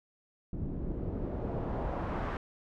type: noise with low-pass filter sweep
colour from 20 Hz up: pink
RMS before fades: -35 dBFS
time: 0.53-2.37 s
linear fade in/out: 2 ms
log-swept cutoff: 240 to 1400 Hz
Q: 1.1
effects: none